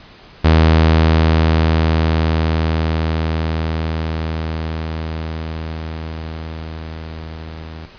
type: tone with level ramp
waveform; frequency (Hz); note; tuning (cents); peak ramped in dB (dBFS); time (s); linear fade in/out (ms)
sawtooth; 80.1; E2; -49; -4 to -26; 0.44-7.86; 10
effects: pink hiss -42 dBFS RMS until 7.98 s + resampled to 11025 Hz